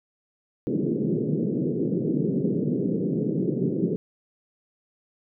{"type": "band-pass noise", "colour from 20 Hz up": "pink", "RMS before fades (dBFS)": -25, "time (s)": [0.67, 3.96], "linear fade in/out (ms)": 0, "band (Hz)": [140, 450], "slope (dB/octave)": 48, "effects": []}